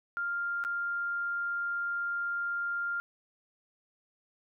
sine tone with dropouts, 1398 Hz, F6, 1 cent sharp, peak -30 dBFS, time 0.17-3 s, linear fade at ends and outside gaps 0 ms, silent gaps 0.639-0.649 s, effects none

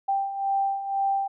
sine beating tone pair, 785 / 787 Hz, G5 / G5, +2 / +7 cents, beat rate 2 Hz, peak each -30 / -24 dBFS, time 0.08-1.28 s, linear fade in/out 10 ms, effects none

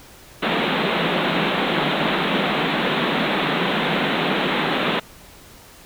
pink band-pass noise, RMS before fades -21 dBFS, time 0.42-5 s, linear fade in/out 10 ms, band 150 to 3900 Hz, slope 96 dB/octave, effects pink hiss -45 dBFS RMS until 5.85 s

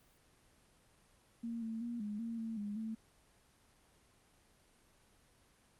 sine tone with pitch steps, 231.8 / 224.3 / 236.9 / 208.4 / 230 / 225.1 / 205.8 / 221.3 Hz, A#3 / A3 / A#3 / G#3 / A#3 / A3 / G#3 / A3, -10 / +34 / +28 / +6 / -23 / +40 / -16 / +10 cents, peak -38 dBFS, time 1.43-2.95 s, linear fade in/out 10 ms, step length 190 ms, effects pink hiss -68 dBFS RMS until 5.79 s + Opus 24 kbps

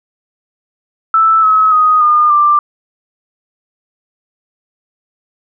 sine tone with pitch steps, 1318.5 / 1283.2 / 1248.8 / 1215.4 / 1182.8 Hz, E6 / E6 / D#6 / D#6 / D6, 0 / -47 / +6 / -41 / +12 cents, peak -6 dBFS, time 1.14-2.59 s, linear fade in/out 2 ms, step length 290 ms, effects none

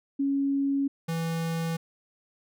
sine / square tone pair in turn, 277.2 / 164.82 Hz, C#4 / E3, 0 / 0 cents, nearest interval major sixth, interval 900 cents, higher first, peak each -23 / -28 dBFS, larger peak first, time 0.19-0.88 / 1.08-1.77 s, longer neither, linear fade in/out 10 ms, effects none

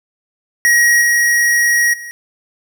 square tone with level steps, 1896 Hz, A#6, 29 cents sharp, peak -9 / -11 / -28 dBFS, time 0.65-2.11 s, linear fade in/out 0 ms, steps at 1.01 / 1.93 s, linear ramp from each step 10 ms, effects none

